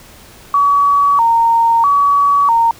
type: tone with vibrato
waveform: sine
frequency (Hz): 1023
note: C6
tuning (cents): -39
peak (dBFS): -8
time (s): 0.54-2.71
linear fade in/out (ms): 2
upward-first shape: square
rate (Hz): 0.77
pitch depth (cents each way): 180
effects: pink hiss -40 dBFS RMS until 2.79 s